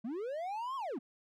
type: linear two-way sweep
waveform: triangle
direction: up then down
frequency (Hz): 204.8 to 1108.7 to 204.8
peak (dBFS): -34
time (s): 0.04-0.99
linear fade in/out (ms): 10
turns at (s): 0.76
effects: none